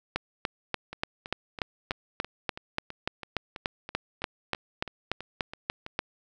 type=two click trains; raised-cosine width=0.3 ms; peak=-22 / -11 dBFS; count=16 / 21; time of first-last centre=0.93-5.864 / 0.16-5.991 s; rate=3.04 / 3.43 Hz; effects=none